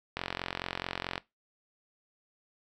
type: click train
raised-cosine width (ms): 0.3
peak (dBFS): -16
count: 46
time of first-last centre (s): 0.17-1.179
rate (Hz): 44.6
effects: noise-tail reverb RT60 0.2 s tail -20 dB re dry